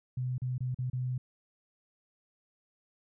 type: tone with dropouts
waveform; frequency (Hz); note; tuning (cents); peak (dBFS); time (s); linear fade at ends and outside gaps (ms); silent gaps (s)
sine; 126.6; B2; +43; -30; 0.17-1.18; 5; 0.381-0.418 / 0.581-0.605 / 0.746-0.787 / 0.9-0.931
effects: none